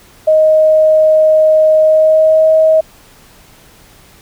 sine tone with pitch glide, 625 to 634.1 Hz, D#5 to D#5, +8 to +33 cents, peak -5 dBFS, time 0.27-2.81 s, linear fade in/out 10 ms, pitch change +25 cents, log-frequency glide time 1.82-2.51 s, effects pink hiss -43 dBFS RMS until 4.21 s

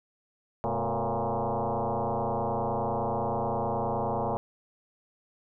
sine tone with frequency modulation, 130.81 Hz, C3, in tune, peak -26 dBFS, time 0.64-4.37 s, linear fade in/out 0 ms, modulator 116 Hz, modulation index 7.6, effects none

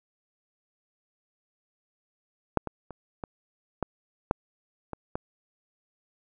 clicks, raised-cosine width 1 ms, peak -7 / -19 / -26 / -20 / -13 / -8 / -20 / -16 dBFS, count 8, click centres 2.573 / 2.673 / 2.907 / 3.238 / 3.827 / 4.311 / 4.933 / 5.155 s, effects none

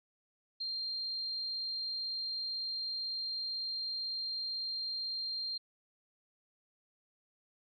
sine tone, 4186 Hz, C8, in tune, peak -35 dBFS, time 0.6-5.58 s, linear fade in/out 10 ms, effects none

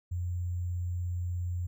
sine tone with sample-and-hold, 88.3 Hz, F2, 20 cents sharp, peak -30 dBFS, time 0.11-1.67 s, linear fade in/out 10 ms, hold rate 7350 Hz, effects none

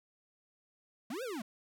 square linear two-way sweep, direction up then down, 196.6 to 543 to 196.6 Hz, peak -38 dBFS, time 1.1-1.42 s, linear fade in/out 5 ms, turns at 1.23 s, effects none

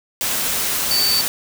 sine tone in noise, 4561 Hz, C#8, 49 cents sharp, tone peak -16 dBFS, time 0.91-1.21 s, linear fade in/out 0 ms, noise white, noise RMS -21 dBFS, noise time 0.21-1.28 s, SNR +2 dB, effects none

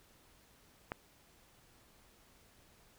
click, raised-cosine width 0.5 ms, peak -22 dBFS, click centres 0.919 s, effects pink hiss -65 dBFS RMS until 2.98 s

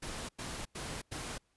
pink noise bursts, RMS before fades -41 dBFS, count 4, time 0.02-1.382 s, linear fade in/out 10 ms, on 270 ms, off 94 ms, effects pink hiss -75 dBFS RMS until 1.56 s + resampled to 24000 Hz

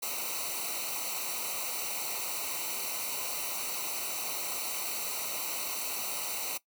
white noise with comb filter, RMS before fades -35 dBFS, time 0.02-6.58 s, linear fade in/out 10 ms, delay 0.59 ms, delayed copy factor -1, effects noise-tail reverb RT60 0.1 s tail -19 dB re dry

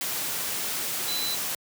sine tone in noise, 4005 Hz, B7, 23 cents sharp, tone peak -29 dBFS, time 1.08-1.35 s, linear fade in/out 2 ms, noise white, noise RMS -30 dBFS, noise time 0.01-1.55 s, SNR -2 dB, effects high-pass 100 Hz 12 dB/octave

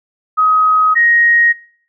sine tone pair in turn, 1263 / 1877.1 Hz, D#6 / A#6, +26 / +12 cents, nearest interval perfect fifth, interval 686 cents, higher second, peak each -8 dBFS, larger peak neither, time 0.37-0.95 / 0.95-1.53 s, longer neither, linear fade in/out 20 ms, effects noise-tail reverb RT60 0.5 s tail -20 dB re dry

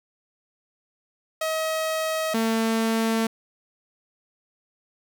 sawtooth tone pair in turn, 636 / 224.9 Hz, D#5 / A3, +38 / +38 cents, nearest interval octave + tritone, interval 1800 cents, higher first, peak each -20 / -17 dBFS, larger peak second, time 1.41-2.34 / 2.34-3.27 s, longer neither, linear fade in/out 5 ms, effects none

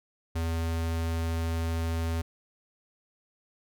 square tone, 82.41 Hz, E2, in tune, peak -28 dBFS, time 0.35-2.22 s, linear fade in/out 10 ms, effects none

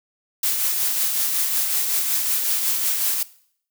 blue noise with tremolo, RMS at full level -20 dBFS, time 0.43-3.23 s, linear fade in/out 5 ms, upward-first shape triangle, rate 5.4 Hz, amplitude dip 40%, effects noise-tail reverb RT60 0.6 s tail -19 dB re dry

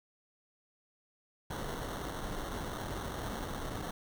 pink noise with sample-and-hold, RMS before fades -39 dBFS, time 1.5-3.91 s, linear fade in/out 5 ms, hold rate 2450 Hz, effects none

